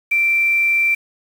sine tone with quantisation, 2349 Hz, D7, in tune, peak -13 dBFS, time 0.11-0.95 s, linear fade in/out 10 ms, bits 6, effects none

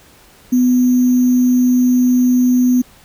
sine tone with sample-and-hold, 250 Hz, B3, 21 cents sharp, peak -9 dBFS, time 0.52-2.82 s, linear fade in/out 10 ms, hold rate 6300 Hz, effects pink hiss -46 dBFS RMS until 3.04 s

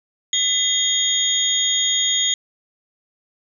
sine tone cluster, 2013 / 3257 / 3666 / 6730 Hz, B6 / G#7 / A#7 / G#8, +33 / -34 / -30 / +22 cents, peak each -28 / -20 / -23 / -21 dBFS, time 0.33-2.34 s, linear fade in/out 2 ms, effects none

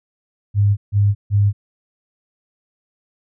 sine tone bursts, 101.8 Hz, G#2, 34 cents flat, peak -11 dBFS, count 3, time 0.54-1.53 s, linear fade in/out 50 ms, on 230 ms, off 150 ms, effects none

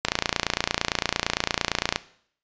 click train, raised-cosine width 0.2 ms, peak -3 dBFS, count 56, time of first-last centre 0.05-1.96 s, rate 28.8 Hz, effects noise-tail reverb RT60 0.6 s tail -17 dB re dry + resampled to 16000 Hz

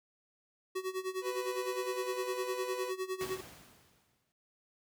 square tone with tremolo, 375.1 Hz, F#4, 24 cents sharp, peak -33 dBFS, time 0.75-3.41 s, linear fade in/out 10 ms, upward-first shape sine, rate 9.8 Hz, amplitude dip 85%
30% pulse tone, 497 Hz, B4, 11 cents sharp, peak -35 dBFS, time 1.21-2.93 s, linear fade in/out 50 ms
pink noise with exponential decay, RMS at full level -41 dBFS, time 3.21-4.32 s, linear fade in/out 0 ms, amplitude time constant 240 ms
effects high-pass 80 Hz 12 dB/octave

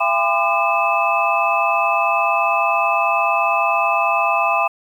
sine tone cluster, 677 / 806 / 1019 / 1201 / 2603 Hz, E5 / G5 / C6 / D6 / E7, +46 / +48 / -46 / +38 / -22 cents, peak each -21 dBFS, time 0-4.68 s, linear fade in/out 10 ms, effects 8-bit

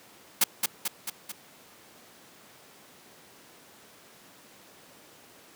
white noise with echo, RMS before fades -21 dBFS, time 0.41-0.44 s, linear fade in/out 5 ms, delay 220 ms, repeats 4, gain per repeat -4 dB, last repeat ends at 1.32 s, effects pink hiss -53 dBFS RMS until 5.55 s + high-pass 200 Hz 12 dB/octave

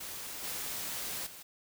white noise with level steps, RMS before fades -42 / -38 / -49 dBFS, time 0-1.43 s, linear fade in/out 10 ms, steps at 0.43 / 1.26 s, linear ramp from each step 10 ms, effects none

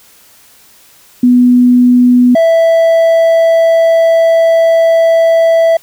sine / triangle tone pair in turn, 246.9 / 659.5 Hz, B3 / E5, 0 / +1 cents, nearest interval octave + perfect fourth, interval 1701 cents, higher second, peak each -3 dBFS, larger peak neither, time 1.23-2.35 / 2.35-5.77 s, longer second, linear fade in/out 5 ms, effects white hiss -43 dBFS RMS until 5.82 s

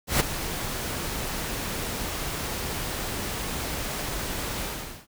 pink noise with ADSR envelope, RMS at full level -20 dBFS, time 0.07-5.07 s, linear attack 130 ms, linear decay 14 ms, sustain -11 dB, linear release 440 ms, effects none

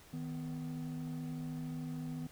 triangle tone pair together, 157.17 / 250.8 Hz, D#3 / B3, +18 / +27 cents, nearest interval minor sixth, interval 809 cents, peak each -38 / -39 dBFS, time 0.13-2.27 s, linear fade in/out 5 ms, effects tanh soft clip ceiling -31 dBFS + pink hiss -59 dBFS RMS until 2.31 s

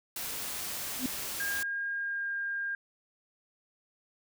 white noise, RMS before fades -37 dBFS, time 0.16-1.63 s, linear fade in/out 2 ms
sine tone with exponential growth, 255.8 Hz, C4, 39 cents flat, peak -25 dBFS, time 0.94-1.06 s, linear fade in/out 2 ms, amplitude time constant 25 ms
sine tone with pitch glide, 1618 to 1607.8 Hz, G#6 to G6, -46 to +43 cents, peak -31 dBFS, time 1.4-2.75 s, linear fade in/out 2 ms, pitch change -11 cents, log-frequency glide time 1.91-2.31 s
effects none

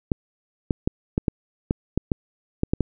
clicks, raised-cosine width 3 ms, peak -7 dBFS, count 11, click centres 0.118 / 0.708 / 0.875 / 1.179 / 1.282 / 1.709 / 1.976 / 2.118 / 2.634 / 2.735 / 2.807 s, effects none

